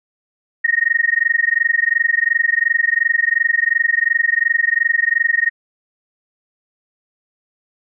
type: tone with amplitude modulation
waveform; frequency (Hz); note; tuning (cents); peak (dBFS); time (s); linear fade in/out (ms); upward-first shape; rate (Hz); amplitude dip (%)
sine; 1863; A#6; -2; -9; 0.64-5.5; 10; sine; 22.8; 100
effects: none